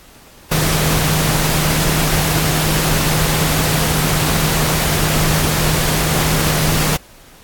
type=tone in noise; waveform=sine; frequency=155.3 Hz; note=D#3; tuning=3 cents flat; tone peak=-18 dBFS; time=0.51-6.97 s; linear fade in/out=10 ms; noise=pink; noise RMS=-17 dBFS; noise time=0.51-6.97 s; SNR=-4 dB; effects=pink hiss -44 dBFS RMS until 7.43 s + AAC 64 kbps